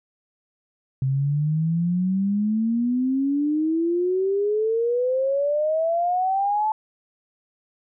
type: exponential sweep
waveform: sine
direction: up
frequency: 130.81 to 876 Hz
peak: -19 dBFS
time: 1.02-6.72 s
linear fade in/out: 2 ms
effects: none